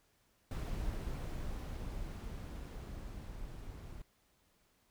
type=noise with level ramp; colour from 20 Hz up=brown; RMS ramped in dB=-38 to -48 dBFS; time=0.51-4.02 s; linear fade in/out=2 ms; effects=pink hiss -73 dBFS RMS until 4.9 s